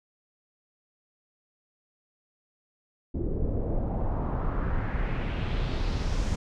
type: noise with low-pass filter sweep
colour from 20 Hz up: brown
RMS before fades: -28 dBFS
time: 3.14-6.36 s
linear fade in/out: 10 ms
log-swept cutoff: 350 to 7100 Hz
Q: 2
effects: none